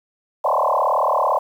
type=tone with frequency modulation; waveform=sine; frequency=819 Hz; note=G#5; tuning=24 cents flat; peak=-15 dBFS; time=0.44-1.39 s; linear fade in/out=10 ms; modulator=37.9 Hz; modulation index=7; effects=8-bit